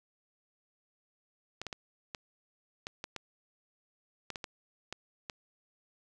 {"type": "clicks", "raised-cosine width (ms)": 0.2, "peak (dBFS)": -21, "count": 12, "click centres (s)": [1.616, 1.667, 1.728, 2.148, 2.869, 3.041, 3.163, 4.303, 4.358, 4.442, 4.926, 5.298], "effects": []}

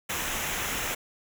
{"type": "noise with comb filter", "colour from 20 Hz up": "pink", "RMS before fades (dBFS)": -31, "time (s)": [0.09, 0.95], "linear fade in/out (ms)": 10, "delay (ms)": 0.22, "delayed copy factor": -0.6, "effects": []}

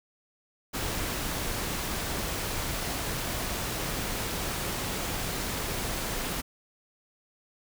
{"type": "noise", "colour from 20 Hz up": "pink", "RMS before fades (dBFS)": -32, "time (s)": [0.73, 6.42], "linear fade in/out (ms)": 20, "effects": []}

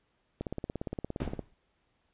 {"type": "click train", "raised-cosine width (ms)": 2, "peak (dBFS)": -21, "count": 18, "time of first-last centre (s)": [0.41, 1.393], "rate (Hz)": 17.3}
{"type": "noise with exponential decay", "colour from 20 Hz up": "brown", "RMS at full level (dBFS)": -29, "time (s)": [1.2, 1.54], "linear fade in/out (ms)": 2, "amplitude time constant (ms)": 73}
{"effects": ["pink hiss -74 dBFS RMS until 2.13 s", "resampled to 8000 Hz"]}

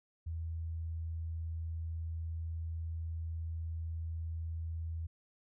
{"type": "tone", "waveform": "sine", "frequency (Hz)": 81.8, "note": "E2", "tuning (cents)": -13, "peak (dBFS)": -36, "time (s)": [0.26, 5.07], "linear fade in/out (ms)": 10, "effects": []}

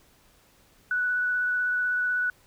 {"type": "tone with vibrato", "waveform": "sine", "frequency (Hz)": 1480, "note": "F#6", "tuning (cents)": 0, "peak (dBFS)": -23, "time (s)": [0.91, 2.3], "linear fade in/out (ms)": 2, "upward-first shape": "sine", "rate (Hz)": 16, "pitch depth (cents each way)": 11, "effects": ["pink hiss -60 dBFS RMS until 2.46 s"]}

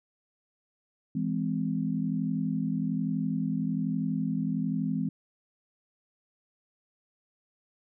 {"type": "chord", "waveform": "sine", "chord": "E augmented", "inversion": "none", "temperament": "just", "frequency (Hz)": [164.81, 206, 257.5], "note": ["E3", "G#3", "B#3"], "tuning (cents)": [0, -14, -28], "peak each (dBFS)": -31, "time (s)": [1.15, 5.09], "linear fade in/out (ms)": 5, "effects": []}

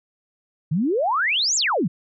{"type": "exponential two-way sweep", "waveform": "sine", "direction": "up then down", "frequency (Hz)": [141, 7680, 141], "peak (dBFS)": -18, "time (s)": [0.71, 1.88], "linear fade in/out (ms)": 10, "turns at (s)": 1.56, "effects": []}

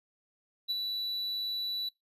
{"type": "tone with ADSR envelope", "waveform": "triangle", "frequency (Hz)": 3951, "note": "B7", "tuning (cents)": 0, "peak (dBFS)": -26, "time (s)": [0.68, 1.89], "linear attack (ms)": 26, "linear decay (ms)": 30, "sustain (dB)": -4, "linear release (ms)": 6, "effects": ["noise-tail reverb RT60 0.2 s tail -23 dB re dry", "resampled to 32000 Hz"]}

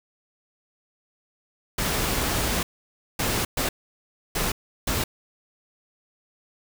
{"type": "noise bursts at uneven times", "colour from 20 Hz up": "pink", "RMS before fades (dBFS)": -25, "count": 5, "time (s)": [[1.78, 2.63], [3.19, 3.45], [3.57, 3.69], [4.35, 4.52], [4.87, 5.04]], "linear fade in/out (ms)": 5, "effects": []}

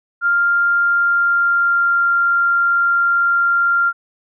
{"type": "tone with pitch glide", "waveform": "sine", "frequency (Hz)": [1396.9, 1388.9], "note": ["F6", "F6"], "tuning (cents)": [0, -10], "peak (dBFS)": -12, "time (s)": [0.21, 3.93], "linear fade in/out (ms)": 50, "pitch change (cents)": -10, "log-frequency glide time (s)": [0.83, 2.11], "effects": []}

